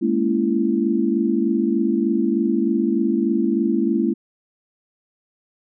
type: chord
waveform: sine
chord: A# half-diminished seventh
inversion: third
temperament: just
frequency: 209.8 / 233.1 / 279.7 / 335.6 Hz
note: G#3 / A#3 / C#4 / E4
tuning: +18 / 0 / +16 / +31 cents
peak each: -22 / -22 / -24 / -21 dBFS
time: 0.01-4.14 s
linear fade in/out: 20 ms
effects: none